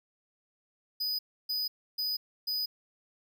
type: tone bursts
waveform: square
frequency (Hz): 4978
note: D#8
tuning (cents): 0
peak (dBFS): -30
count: 4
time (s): 1-2.66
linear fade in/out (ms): 10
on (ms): 190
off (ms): 300
effects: none